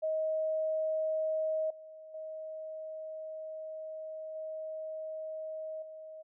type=tone with level steps; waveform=sine; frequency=630 Hz; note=D#5; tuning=21 cents sharp; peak=-29 / -47 / -39 / -37 / -44 dBFS; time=0.02-6.23 s; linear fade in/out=20 ms; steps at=1.7 / 2.14 / 4.35 / 5.82 s; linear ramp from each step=5 ms; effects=none